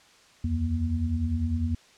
sine tone cluster, 76.4 / 86.4 / 238 Hz, D#2 / F2 / A#3, -31 / -18 / +36 cents, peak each -32 / -26 / -30 dBFS, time 0.44-1.75 s, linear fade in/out 5 ms, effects white hiss -56 dBFS RMS until 1.97 s + low-pass 6000 Hz 12 dB/octave

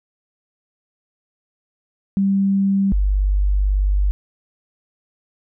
sine tone pair in turn, 196 / 49.1 Hz, G3 / G1, 0 / +4 cents, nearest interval 2 octaves, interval 2396 cents, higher first, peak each -14 dBFS, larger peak neither, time 2.17-2.92 / 2.92-4.11 s, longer second, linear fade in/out 0 ms, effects none

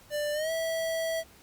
square tone with pitch glide, 592 to 653.1 Hz, D5 to E5, +14 to -16 cents, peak -29 dBFS, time 0.1-1.24 s, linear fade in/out 50 ms, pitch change +170 cents, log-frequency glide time 0.33-0.51 s, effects pink hiss -56 dBFS RMS until 1.42 s + Opus 48 kbps

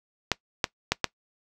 clicks, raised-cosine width 0.2 ms, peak -4 dBFS, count 4, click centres 0.317 / 0.642 / 0.92 / 1.043 s, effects noise-tail reverb RT60 0.1 s tail -21 dB re dry

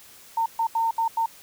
sine tone bursts at uneven times, 910 Hz, A#5, 42 cents flat, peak -20 dBFS, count 5, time 0.37-0.46 / 0.59-0.67 / 0.75-0.91 / 0.98-1.08 / 1.17-1.26 s, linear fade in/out 5 ms, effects white hiss -49 dBFS RMS until 1.42 s

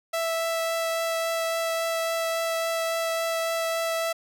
sawtooth tone with vibrato, 659.3 Hz, E5, in tune, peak -21 dBFS, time 0.13-4.13 s, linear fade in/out 10 ms, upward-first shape triangle, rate 3.6 Hz, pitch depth 8 cents each way, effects none

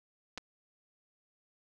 clicks, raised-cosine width 0.2 ms, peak -22 / -26 dBFS, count 2, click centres 0.376 / 0.38 s, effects none

